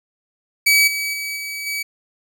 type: tone with level steps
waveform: sawtooth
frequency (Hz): 2282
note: C#7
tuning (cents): +50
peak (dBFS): -8 / -18 / -21 / -23 / -19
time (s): 0.66-1.83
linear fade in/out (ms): 10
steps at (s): 0.87 / 1.13 / 1.36 / 1.66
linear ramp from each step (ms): 10
effects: none